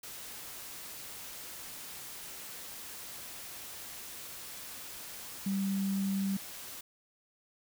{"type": "tone in noise", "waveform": "sine", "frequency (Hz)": 195.4, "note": "G3", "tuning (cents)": -5, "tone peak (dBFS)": -29, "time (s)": [5.46, 6.37], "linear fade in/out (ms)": 5, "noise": "white", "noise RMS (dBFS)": -45, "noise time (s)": [0.03, 6.81], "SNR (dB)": 13, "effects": []}